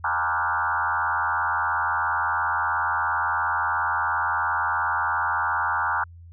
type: tone with frequency modulation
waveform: sine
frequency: 1174.7 Hz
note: D6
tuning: in tune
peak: -21 dBFS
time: 0.04-6.04 s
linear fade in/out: 5 ms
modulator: 82.9 Hz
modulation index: 4.3
effects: added 85 Hz sine -42 dBFS peak until 6.32 s